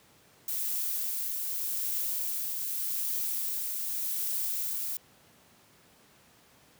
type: noise with tremolo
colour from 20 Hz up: violet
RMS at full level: -31 dBFS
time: 0.48-4.97 s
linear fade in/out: 2 ms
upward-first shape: triangle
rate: 0.84 Hz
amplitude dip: 30%
effects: pink hiss -60 dBFS RMS until 6.79 s + high-pass 100 Hz 12 dB/octave